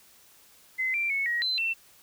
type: tone with pitch steps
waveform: sine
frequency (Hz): 2049 / 2357 / 2203 / 1897 / 4052 / 2692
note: C7 / D7 / C#7 / A#6 / B7 / E7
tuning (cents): -37 / +6 / -11 / +30 / +44 / +36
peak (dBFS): -25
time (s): 0.78-1.74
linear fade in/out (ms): 20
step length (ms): 160
effects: white hiss -57 dBFS RMS until 2.02 s